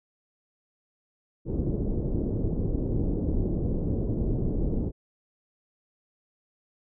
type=low-pass noise; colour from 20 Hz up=pink; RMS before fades=-27 dBFS; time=1.45-4.92 s; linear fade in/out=50 ms; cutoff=430 Hz; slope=24 dB/octave; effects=none